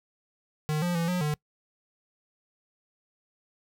square tone with pitch steps, 152.8 / 175.8 / 168 / 180 / 150.2 Hz, D#3 / F3 / E3 / F#3 / D3, -31 / +12 / +33 / -47 / +39 cents, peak -26 dBFS, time 0.69-1.34 s, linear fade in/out 0 ms, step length 130 ms, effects noise-tail reverb RT60 0.1 s tail -24 dB re dry

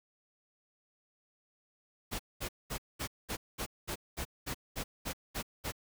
pink noise bursts, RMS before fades -37 dBFS, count 13, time 2.11-5.722 s, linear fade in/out 20 ms, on 84 ms, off 210 ms, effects none

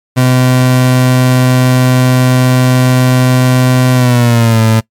30% pulse tone with pitch glide, 127.3 to 111.46 Hz, C3 to A2, -47 to +23 cents, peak -3 dBFS, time 0.16-4.81 s, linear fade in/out 20 ms, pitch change -230 cents, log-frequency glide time 3.94-4.62 s, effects noise-tail reverb RT60 0.1 s tail -22 dB re dry + MP3 96 kbps

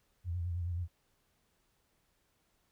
sine tone with vibrato, 87 Hz, F2, 6 cents flat, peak -33 dBFS, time 0.24-0.88 s, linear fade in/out 50 ms, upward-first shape sine, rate 9.4 Hz, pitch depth 63 cents each way, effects pink hiss -75 dBFS RMS until 2.71 s

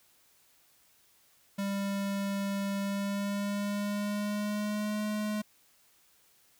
square tone with pitch glide, 198.4 to 211.4 Hz, G3 to G#3, +21 to +31 cents, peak -31 dBFS, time 1.58-5.42 s, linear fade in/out 10 ms, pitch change +110 cents, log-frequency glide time 2.81-5.04 s, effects white hiss -65 dBFS RMS until 6.59 s

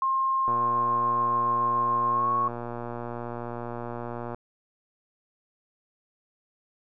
sine tone with pitch glide, 1064 to 1100.9 Hz, C6 to C#6, +29 to -12 cents, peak -22 dBFS, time 0.02-2.48 s, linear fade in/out 2 ms, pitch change +59 cents, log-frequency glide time 2.09-2.29 s
click train, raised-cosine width 1 ms, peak -21 dBFS, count 461, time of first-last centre 0.48-4.346 s, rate 119 Hz
effects none

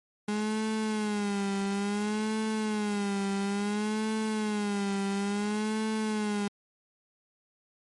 35% pulse tone with vibrato, 207.7 Hz, G#3, in tune, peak -26 dBFS, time 0.28-6.48 s, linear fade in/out 5 ms, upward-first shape sine, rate 0.58 Hz, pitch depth 89 cents each way, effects MP3 48 kbps

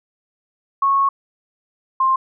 sine tone pair in turn, 1100 / 1055.1 Hz, C#6 / C6, -14 / +14 cents, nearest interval minor second, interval 72 cents, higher first, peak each -13 dBFS, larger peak neither, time 0.82-1.09 / 2-2.16 s, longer first, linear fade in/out 5 ms, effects none

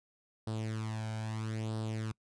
sawtooth tone with flanger, 110 Hz, A2, in tune, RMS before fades -37 dBFS, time 0.47-2.12 s, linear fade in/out 5 ms, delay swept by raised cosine 0.22 to 1.32 ms, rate 0.77 Hz, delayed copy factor +0.7, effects noise-tail reverb RT60 0.1 s tail -26 dB re dry + resampled to 22050 Hz

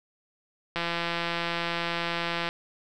click train, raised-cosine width 0.3 ms, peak -13 dBFS, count 295, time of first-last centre 0.76-2.489 s, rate 170 Hz, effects none

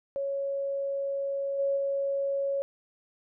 sine tone with level steps, 554 Hz, C#5, 1 cent flat, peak -28 / -24 / -26 dBFS, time 0.16-2.62 s, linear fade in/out 0 ms, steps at 1.58 / 1.76 s, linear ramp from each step 20 ms, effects none

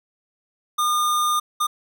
square tone bursts at uneven times, 1213 Hz, D#6, 44 cents flat, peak -19 dBFS, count 2, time 0.78-1.4 / 1.6-1.67 s, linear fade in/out 10 ms, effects none

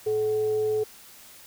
sine tone with frequency modulation, 430 Hz, A4, 40 cents flat, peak -22 dBFS, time 0.06-0.84 s, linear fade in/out 10 ms, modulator 319 Hz, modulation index 0.2, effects white hiss -49 dBFS RMS until 1.46 s

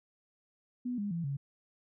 sine tone with pitch steps, 246.9 / 204.1 / 168.64 / 139.37 Hz, B3 / G#3 / E3 / C#3, 0 / -30 / +40 / +10 cents, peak -32 dBFS, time 0.85-1.37 s, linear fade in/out 10 ms, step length 130 ms, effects none

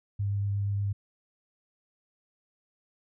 sine tone with vibrato, 100.6 Hz, G2, 45 cents sharp, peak -26 dBFS, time 0.19-0.93 s, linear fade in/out 10 ms, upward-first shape triangle, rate 8.4 Hz, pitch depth 12 cents each way, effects none

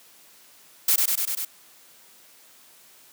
blue noise with echo, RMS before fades -19 dBFS, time 0.88-0.96 s, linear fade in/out 5 ms, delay 98 ms, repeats 5, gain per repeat -2 dB, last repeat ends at 1.45 s, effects white hiss -53 dBFS RMS until 3.12 s + high-pass 150 Hz 12 dB/octave

